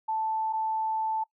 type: tone pair in turn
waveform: sine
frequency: 880 / 880 Hz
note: A5 / A5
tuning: 0 / 0 cents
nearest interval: unison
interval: 0 cents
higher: neither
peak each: -26 dBFS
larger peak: neither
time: 0.08-0.53 / 0.53-1.24 s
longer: second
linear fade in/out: 10 ms
effects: noise-tail reverb RT60 0.1 s tail -21 dB re dry